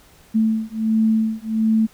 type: beating tone pair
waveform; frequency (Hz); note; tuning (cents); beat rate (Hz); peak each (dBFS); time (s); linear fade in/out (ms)
sine; 220 / 221.4; A3 / A3; 0 / +11; 1.4; -19; 0.34-1.87; 20
effects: pink hiss -51 dBFS RMS until 1.93 s